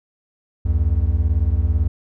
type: beating tone pair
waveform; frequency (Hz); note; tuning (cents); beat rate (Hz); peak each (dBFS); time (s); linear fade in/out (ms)
triangle; 67.7 / 85.7; C#2 / F2; -40 / -32; 18; -16; 0.65-1.88; 10
effects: none